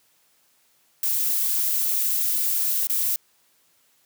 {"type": "noise with dropouts", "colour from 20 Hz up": "violet", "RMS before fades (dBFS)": -23, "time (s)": [1.03, 3.16], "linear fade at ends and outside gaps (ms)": 2, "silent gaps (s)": [2.871, 2.897], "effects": ["white hiss -63 dBFS RMS until 4.05 s", "high-pass 100 Hz 12 dB/octave"]}